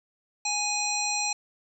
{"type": "harmonic tone", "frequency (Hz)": 830.6, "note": "G#5", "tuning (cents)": 0, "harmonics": [1, 3, 5, 7, 9], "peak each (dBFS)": [-32, -32, -32, -32, -32], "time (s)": [0.45, 1.33], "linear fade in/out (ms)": 5, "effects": ["10-bit"]}